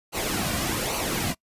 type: noise with flanger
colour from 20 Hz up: pink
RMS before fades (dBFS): -27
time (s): 0.12-1.35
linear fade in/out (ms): 50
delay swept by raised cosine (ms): 0.57 to 2.37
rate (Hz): 1.2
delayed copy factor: -0.6
effects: noise-tail reverb RT60 0.1 s tail -25 dB re dry + resampled to 32000 Hz

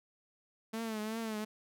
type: tone with vibrato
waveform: sawtooth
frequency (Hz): 220.1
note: A3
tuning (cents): +1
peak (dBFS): -32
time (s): 0.73-1.45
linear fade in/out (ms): 10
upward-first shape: triangle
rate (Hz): 2.7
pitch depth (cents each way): 76
effects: none

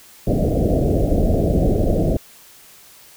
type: low-pass noise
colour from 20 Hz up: pink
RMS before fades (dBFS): -17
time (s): 0.27-2.17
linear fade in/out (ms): 5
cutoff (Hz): 700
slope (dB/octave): 96
effects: white hiss -46 dBFS RMS until 3.16 s

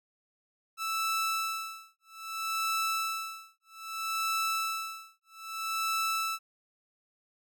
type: tone with tremolo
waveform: sawtooth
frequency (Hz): 1318.5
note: E6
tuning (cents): 0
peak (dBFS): -24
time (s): 0.77-6.39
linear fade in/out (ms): 50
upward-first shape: sine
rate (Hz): 0.62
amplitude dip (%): 100
effects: none

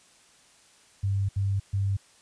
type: tone bursts at uneven times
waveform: sine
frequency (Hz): 98.6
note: G2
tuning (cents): +11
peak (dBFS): -23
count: 3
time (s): 1.03-1.29 / 1.36-1.6 / 1.73-1.97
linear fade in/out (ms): 10
effects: white hiss -58 dBFS RMS until 2.21 s + resampled to 22050 Hz

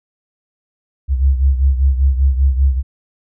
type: beating tone pair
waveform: sine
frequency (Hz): 66.4 / 71.5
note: C2 / D2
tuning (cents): +26 / -46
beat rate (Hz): 5.1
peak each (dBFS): -11 / -17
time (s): 1.08-2.83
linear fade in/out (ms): 50
effects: none

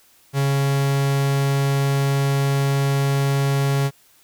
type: tone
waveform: 45% pulse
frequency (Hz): 138.59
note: C#3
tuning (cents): 0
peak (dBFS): -17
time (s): 0.33-3.91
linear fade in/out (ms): 50
effects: white hiss -55 dBFS RMS until 4.23 s

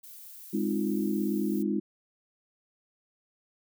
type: noise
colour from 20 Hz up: violet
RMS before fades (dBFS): -47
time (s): 0.03-1.63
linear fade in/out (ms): 10
type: chord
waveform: sine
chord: F minor seventh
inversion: first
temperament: equal with one note detuned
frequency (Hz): 205 / 261.6 / 311.1 / 349.2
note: Ab3 / C4 / Eb4 / F4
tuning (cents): -22 / 0 / 0 / 0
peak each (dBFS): -29 / -35 / -31 / -33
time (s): 0.53-1.8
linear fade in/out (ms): 10
effects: none

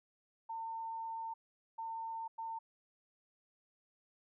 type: tone bursts at uneven times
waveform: sine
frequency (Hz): 904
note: A5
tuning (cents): +47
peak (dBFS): -39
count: 3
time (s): 0.49-1.34 / 1.78-2.28 / 2.38-2.59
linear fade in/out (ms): 10
effects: none

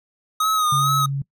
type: tone with vibrato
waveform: square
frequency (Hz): 1252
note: D#6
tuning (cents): +10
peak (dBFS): -18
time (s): 0.4-1.06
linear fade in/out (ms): 5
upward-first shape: sine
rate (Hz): 2.3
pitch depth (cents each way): 54
type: tone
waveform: sine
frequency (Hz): 138.59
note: C#3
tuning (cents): 0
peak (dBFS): -21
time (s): 0.72-1.22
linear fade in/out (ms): 5
effects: noise-tail reverb RT60 0.1 s tail -22 dB re dry

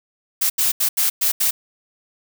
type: noise bursts at uneven times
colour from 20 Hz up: blue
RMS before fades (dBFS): -18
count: 6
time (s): 0.41-0.5 / 0.58-0.72 / 0.8-0.89 / 0.97-1.1 / 1.21-1.32 / 1.4-1.51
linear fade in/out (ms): 10
effects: none

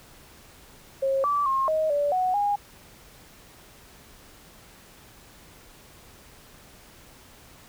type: tone with pitch steps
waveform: sine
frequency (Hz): 540 / 1157 / 1071 / 628 / 579 / 739 / 817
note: C#5 / D6 / C6 / D#5 / D5 / F#5 / G#5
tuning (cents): -45 / -26 / +40 / +16 / -25 / -2 / -29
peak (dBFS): -21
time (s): 1.02-2.56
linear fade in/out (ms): 10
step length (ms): 220
effects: pink hiss -51 dBFS RMS until 7.68 s

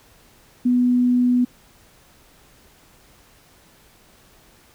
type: tone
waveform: sine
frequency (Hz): 246.9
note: B3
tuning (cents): 0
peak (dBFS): -14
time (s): 0.65-1.45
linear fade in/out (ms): 10
effects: pink hiss -53 dBFS RMS until 4.74 s

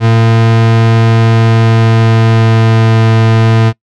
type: tone with pitch glide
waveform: 40% pulse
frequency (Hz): 113.6 to 112.36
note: A#2 to A2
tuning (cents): -44 to +37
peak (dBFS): -4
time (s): 0-3.73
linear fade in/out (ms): 50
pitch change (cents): -19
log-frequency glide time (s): 1.08-3.04
effects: noise-tail reverb RT60 0.1 s tail -24 dB re dry + low-pass 4000 Hz 12 dB/octave

